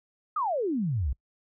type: exponential sweep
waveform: sine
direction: down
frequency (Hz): 1300 to 57.8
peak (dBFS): -25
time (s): 0.36-1.13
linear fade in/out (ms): 5
effects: noise-tail reverb RT60 0.1 s tail -25 dB re dry